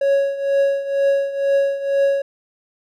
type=tone with tremolo; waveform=triangle; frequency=554.4 Hz; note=C#5; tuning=in tune; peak=-10 dBFS; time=0.01-2.22 s; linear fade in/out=5 ms; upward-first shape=triangle; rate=2.1 Hz; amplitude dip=80%; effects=none